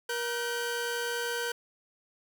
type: tone pair together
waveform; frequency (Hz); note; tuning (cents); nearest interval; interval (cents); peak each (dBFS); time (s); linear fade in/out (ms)
sawtooth; 474.6 / 1534; A#4 / G6; +31 / -38; octave + minor sixth; 2031; -29 / -30; 0.09-1.52; 5
effects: none